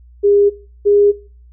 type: tone pair in turn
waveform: sine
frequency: 405.9 / 408.5 Hz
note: G#4 / G#4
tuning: -40 / -29 cents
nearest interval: unison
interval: 11 cents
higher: second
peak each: -8 dBFS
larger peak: neither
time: 0.23-0.5 / 0.85-1.12 s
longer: neither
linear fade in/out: 20 ms
effects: noise-tail reverb RT60 0.4 s tail -20 dB re dry + added 60 Hz sine -40 dBFS peak until 1.52 s